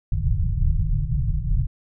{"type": "low-pass noise", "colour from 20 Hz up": "pink", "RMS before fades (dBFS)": -21, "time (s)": [0.12, 1.67], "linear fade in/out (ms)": 5, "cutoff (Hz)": 160, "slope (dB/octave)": 96, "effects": []}